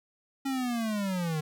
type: linear sweep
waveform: square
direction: down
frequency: 274.8 to 150 Hz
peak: -29 dBFS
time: 0.45-1.41 s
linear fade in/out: 10 ms
effects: none